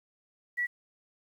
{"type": "tone", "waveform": "sine", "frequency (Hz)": 1942, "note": "B6", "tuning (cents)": -30, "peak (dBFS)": -27, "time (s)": [0.57, 0.67], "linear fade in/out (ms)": 20, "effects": ["10-bit"]}